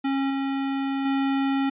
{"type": "tone with level steps", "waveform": "square", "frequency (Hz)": 272.6, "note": "C#4", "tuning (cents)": -29, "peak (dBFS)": [-23, -25, -22], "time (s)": [0.04, 1.7], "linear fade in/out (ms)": 10, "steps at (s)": [0.3, 1.05], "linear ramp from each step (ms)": 5, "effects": ["resampled to 8000 Hz"]}